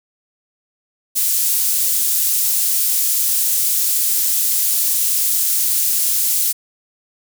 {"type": "high-pass noise", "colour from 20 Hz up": "pink", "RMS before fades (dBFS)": -17, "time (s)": [1.15, 6.53], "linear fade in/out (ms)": 20, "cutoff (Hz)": 9300, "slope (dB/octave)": 12, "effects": []}